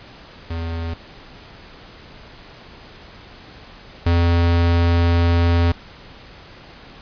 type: tone pair in turn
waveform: square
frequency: 83.1 / 85.39 Hz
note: E2 / F2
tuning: +15 / -38 cents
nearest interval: unison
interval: 47 cents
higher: second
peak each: -24 / -14 dBFS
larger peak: second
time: 0.5-0.94 / 4.06-5.72 s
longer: second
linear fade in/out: 5 ms
effects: pink hiss -42 dBFS RMS until 7.01 s + resampled to 11025 Hz